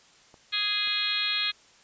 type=clicks; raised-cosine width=1 ms; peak=-36 dBFS; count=2; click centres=0.342 / 0.874 s
type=harmonic tone; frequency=415.3 Hz; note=G#4; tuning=in tune; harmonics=3 / 4 / 5 / 6 / 7 / 8 / 9 / 10; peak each=-40 / -36 / -37 / -32 / -42 / -30 / -32 / -31 dBFS; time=0.52-1.52 s; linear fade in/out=20 ms
effects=white hiss -57 dBFS RMS until 1.83 s + resampled to 16000 Hz